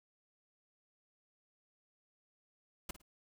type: noise with echo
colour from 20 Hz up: pink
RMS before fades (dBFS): -40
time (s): 2.89-2.91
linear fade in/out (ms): 5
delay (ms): 54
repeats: 2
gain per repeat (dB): -13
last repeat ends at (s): 3.018
effects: none